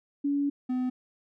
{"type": "tone pair in turn", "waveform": ["sine", "triangle"], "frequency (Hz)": [284.1, 253.1], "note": ["C#4", "B3"], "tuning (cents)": [43, 43], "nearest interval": "major second", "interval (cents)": 200, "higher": "first", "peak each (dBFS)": -24, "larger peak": "neither", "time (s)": [[0.24, 0.5], [0.69, 0.9]], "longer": "first", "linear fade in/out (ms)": 10, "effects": []}